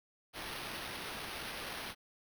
blue noise with sample-and-hold, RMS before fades -43 dBFS, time 0.33-1.95 s, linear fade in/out 50 ms, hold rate 7350 Hz, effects none

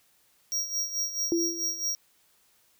square tone with tremolo, 5650 Hz, F8, 19 cents sharp, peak -26 dBFS, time 0.52-1.95 s, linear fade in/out 0 ms, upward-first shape sine, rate 4.6 Hz, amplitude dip 70%
sine tone with exponential decay, 337.7 Hz, E4, 42 cents sharp, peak -20 dBFS, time 1.32-1.88 s, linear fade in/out 1 ms, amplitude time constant 120 ms
effects white hiss -65 dBFS RMS until 2.79 s

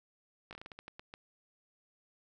slowing click train, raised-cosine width 0.3 ms, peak -30 dBFS, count 11, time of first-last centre 0.51-1.139 s, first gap 18 ms, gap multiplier 1.26, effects none

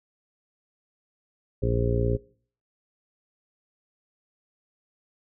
harmonic tone, 58.5 Hz, A#1, 7 cents sharp, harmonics 1 / 2 / 3 / 4 / 5 / 6 / 7 / 8 / 9, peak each -27 / -26 / -36 / -34 / -35 / -37 / -29 / -41 / -33 dBFS, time 1.62-2.17 s, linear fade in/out 10 ms, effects noise-tail reverb RT60 0.5 s tail -22 dB re dry

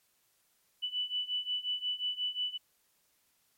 sine beating tone pair, 2974 / 2979.6 Hz, F#7 / F#7, +8 / +11 cents, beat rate 5.6 Hz, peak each -36 / -34 dBFS, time 0.82-2.58 s, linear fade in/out 20 ms, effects white hiss -72 dBFS RMS until 3.57 s + MP3 64 kbps

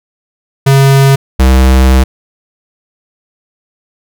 square tone pair in turn, 136.6 / 65.1 Hz, C#3 / C2, -25 / -8 cents, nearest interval octave + minor second, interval 1283 cents, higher first, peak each -4 dBFS, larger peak neither, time 0.66-1.16 / 1.39-2.04 s, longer second, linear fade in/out 10 ms, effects none

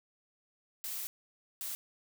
blue noise bursts at uneven times, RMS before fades -39 dBFS, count 2, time 0.84-1.07 / 1.61-1.75 s, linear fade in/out 0 ms, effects none

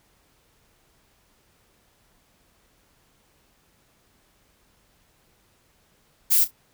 violet noise with echo, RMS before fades -18 dBFS, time 6.3-6.45 s, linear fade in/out 20 ms, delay 32 ms, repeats 2, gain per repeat -15 dB, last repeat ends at 6.514 s, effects pink hiss -63 dBFS RMS until 6.73 s

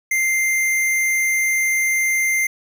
square tone, 2093 Hz, C7, in tune, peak -17 dBFS, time 0.11-2.47 s, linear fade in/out 5 ms, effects none

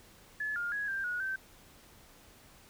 sine tone with pitch steps, 1716 / 1413 / 1665 / 1582 / 1455 / 1551 Hz, A6 / F6 / G#6 / G6 / F#6 / G6, -44 / +20 / +4 / +15 / -29 / -19 cents, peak -32 dBFS, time 0.4-1.36 s, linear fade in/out 5 ms, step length 160 ms, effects pink hiss -58 dBFS RMS until 2.69 s

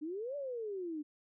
sine exponential two-way sweep, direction up then down, 290.7 to 587 to 290.7 Hz, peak -37 dBFS, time 0.01-1.03 s, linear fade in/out 20 ms, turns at 0.36 s, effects none

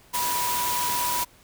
sine tone in noise, 976 Hz, B5, 21 cents flat, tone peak -26 dBFS, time 0.13-1.25 s, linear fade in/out 20 ms, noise white, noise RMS -28 dBFS, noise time 0.13-1.25 s, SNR -1 dB, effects pink hiss -55 dBFS RMS until 1.43 s

